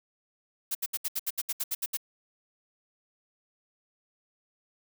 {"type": "noise bursts", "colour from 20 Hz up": "blue", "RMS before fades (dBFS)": -30, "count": 12, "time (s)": [0.71, 1.972], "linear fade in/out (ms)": 10, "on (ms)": 41, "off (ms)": 70, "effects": []}